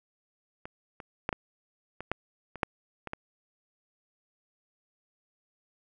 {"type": "clicks", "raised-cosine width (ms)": 0.5, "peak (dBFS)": [-25, -27, -13, -16, -23, -13, -26, -10, -22, -19], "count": 10, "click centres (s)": [0.655, 1.002, 1.291, 1.328, 2.006, 2.116, 2.557, 2.632, 3.073, 3.134], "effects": []}